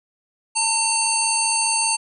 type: harmonic tone with a mistuned harmonic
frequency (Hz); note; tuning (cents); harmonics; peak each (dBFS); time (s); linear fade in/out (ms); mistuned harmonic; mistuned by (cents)
905; A5; +48; 1 / 3 / 5 / 7 / 9 / 10; -24 / -26 / -25 / -29 / -24 / -24; 0.55-1.97; 20; 1; -16
effects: none